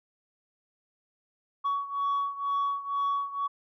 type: beating tone pair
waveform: sine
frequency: 1123 / 1125.1 Hz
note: C#6 / C#6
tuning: +22 / +25 cents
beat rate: 2.1 Hz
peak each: -27 / -30 dBFS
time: 1.64-3.48 s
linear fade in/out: 20 ms
effects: tanh soft clip ceiling -23 dBFS